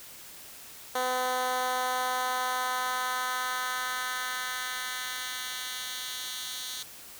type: tone with high-pass filter sweep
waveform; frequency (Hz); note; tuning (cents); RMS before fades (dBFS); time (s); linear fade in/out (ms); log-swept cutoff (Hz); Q
10% pulse; 253.4; B3; +45; -32; 0.95-6.83; 5; 530 to 3700; 1.3
effects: white hiss -47 dBFS RMS until 7.19 s